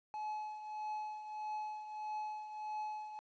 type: tone with tremolo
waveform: triangle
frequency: 853 Hz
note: G#5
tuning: 46 cents sharp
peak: -35 dBFS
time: 0.14-3.19 s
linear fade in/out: 0 ms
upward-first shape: triangle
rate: 1.6 Hz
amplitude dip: 65%
effects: resampled to 16000 Hz + 12-bit